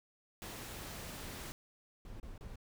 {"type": "noise", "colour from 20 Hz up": "pink", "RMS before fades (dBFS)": -46, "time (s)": [0.42, 1.52], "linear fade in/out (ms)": 0}
{"type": "noise bursts", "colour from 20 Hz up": "brown", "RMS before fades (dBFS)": -47, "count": 3, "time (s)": [2.05, 2.558], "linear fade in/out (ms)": 2, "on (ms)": 150, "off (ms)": 29}
{"effects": []}